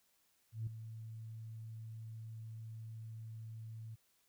sine tone with ADSR envelope, 111.7 Hz, A2, 27 cents sharp, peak -34 dBFS, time 0.52-3.96 s, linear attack 150 ms, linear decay 5 ms, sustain -11 dB, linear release 20 ms, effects tanh soft clip ceiling -32 dBFS + white hiss -75 dBFS RMS until 4.28 s

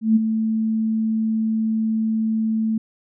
sine tone with ADSR envelope, 220.9 Hz, A3, 7 cents sharp, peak -10 dBFS, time 0.01-2.78 s, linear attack 150 ms, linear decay 19 ms, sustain -8 dB, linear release 5 ms, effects none

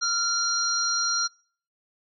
sine tone cluster, 1385 / 4165 / 5690 Hz, F6 / C8 / F8, -15 / -9 / +31 cents, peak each -27 dBFS, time 0.01-1.28 s, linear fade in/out 20 ms, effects noise-tail reverb RT60 0.5 s tail -25 dB re dry

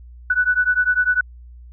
sine beating tone pair, 1480 / 1490 Hz, F#6 / F#6, 0 / +12 cents, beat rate 10 Hz, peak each -18 dBFS, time 0.3-1.21 s, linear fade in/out 5 ms, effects added 60 Hz sine -38 dBFS peak until 1.72 s

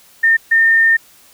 sine tone bursts at uneven times, 1816 Hz, A#6, 46 cents flat, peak -8 dBFS, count 2, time 0.23-0.37 / 0.51-0.97 s, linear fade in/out 10 ms, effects white hiss -47 dBFS RMS until 1.33 s

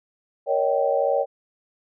sine chord, Eb dominant seventh, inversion second, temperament just, 466.7 / 560 / 622.3 / 777.8 Hz, Bb4 / Db5 / Eb5 / G5, +2 / +18 / 0 / -14 cents, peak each -26 / -21 / -26 / -26 dBFS, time 0.46-1.26 s, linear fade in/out 50 ms, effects none

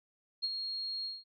sine tone with ADSR envelope, 4270 Hz, C8, 34 cents sharp, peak -29 dBFS, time 0.42-1.24 s, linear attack 22 ms, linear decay 40 ms, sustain -6 dB, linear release 190 ms, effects none

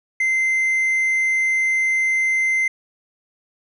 sine tone with hard clipping, 2076 Hz, C7, 14 cents flat, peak -17 dBFS, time 0.2-2.68 s, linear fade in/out 5 ms, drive 2 dB, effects resampled to 32000 Hz

